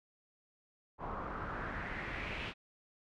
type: noise with low-pass filter sweep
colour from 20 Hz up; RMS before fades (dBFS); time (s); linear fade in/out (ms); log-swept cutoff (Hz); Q
pink; -41; 0.98-2.54; 50; 1000 to 2800; 3.1
effects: none